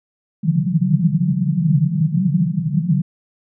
pink band-pass noise, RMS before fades -17 dBFS, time 0.43-3.02 s, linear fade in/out 10 ms, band 140 to 190 Hz, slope 96 dB/octave, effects none

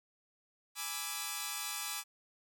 5% pulse chord, E dominant seventh, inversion first, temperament equal, 830.6 / 987.8 / 1174.7 / 1318.5 Hz, G#5 / B5 / D6 / E6, 0 / 0 / 0 / 0 cents, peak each -31 / -33 / -29 / -32 dBFS, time 0.75-2.04 s, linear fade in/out 50 ms, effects none

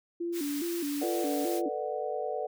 sine tone with vibrato, 314.3 Hz, D#4, 18 cents sharp, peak -30 dBFS, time 0.2-1.69 s, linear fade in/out 10 ms, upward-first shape square, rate 2.4 Hz, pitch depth 150 cents each way
white high-pass noise, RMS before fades -41 dBFS, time 0.32-1.62 s, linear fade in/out 50 ms, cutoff 1200 Hz, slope 12 dB/octave
sine chord, B minor seventh, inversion third, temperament just, 444.5 / 493.9 / 592.7 / 740.8 Hz, A4 / B4 / D5 / F#5, +18 / 0 / +16 / +2 cents, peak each -36 dBFS, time 1.01-2.47 s, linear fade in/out 10 ms
effects none

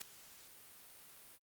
white noise with ADSR envelope, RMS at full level -41 dBFS, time 0-1.39 s, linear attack 16 ms, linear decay 3 ms, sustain -17 dB, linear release 46 ms, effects Opus 48 kbps

